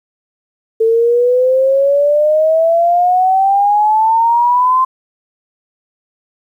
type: exponential sweep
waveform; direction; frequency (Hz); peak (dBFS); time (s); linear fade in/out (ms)
sine; up; 445 to 1046.5; -8; 0.8-4.85; 10
effects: 8-bit